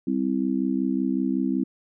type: chord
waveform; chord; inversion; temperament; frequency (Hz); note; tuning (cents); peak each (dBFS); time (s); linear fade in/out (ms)
sine; C major; second; just; 196.22 / 261.6 / 327; G3 / C4 / E4; +2 / 0 / -14; -27 / -24 / -28; 0.07-1.64; 5
effects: none